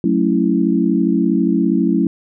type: chord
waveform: sine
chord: F# minor seventh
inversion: none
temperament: equal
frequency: 185 / 220 / 277.2 / 329.6 Hz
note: F#3 / A3 / C#4 / E4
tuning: 0 / 0 / 0 / 0 cents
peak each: -18 dBFS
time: 0.04-2.07 s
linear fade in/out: 2 ms
effects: none